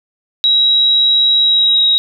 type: tone with pitch glide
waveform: sine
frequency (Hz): 3855 to 3811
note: B7 to A#7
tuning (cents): -43 to +38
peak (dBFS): -8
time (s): 0.44-1.98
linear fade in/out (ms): 0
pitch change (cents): -19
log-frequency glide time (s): 1.4-1.86
effects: none